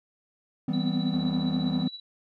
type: chord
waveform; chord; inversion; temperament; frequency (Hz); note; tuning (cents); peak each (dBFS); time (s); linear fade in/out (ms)
triangle; C major seventh; first; equal with one note detuned; 164.81 / 196 / 246.9 / 257.1; E3 / G3 / B3 / C4; 0 / 0 / 0 / -30; -28; 0.68-1.88; 5
type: tone with tremolo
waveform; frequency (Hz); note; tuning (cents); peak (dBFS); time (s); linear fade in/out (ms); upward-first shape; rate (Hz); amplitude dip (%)
sine; 3931; B7; -9; -35; 0.73-2; 5; sine; 15; 70
type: click train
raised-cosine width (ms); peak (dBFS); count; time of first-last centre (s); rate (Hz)
1; -30; 62; 1.14-1.823; 89.3
effects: none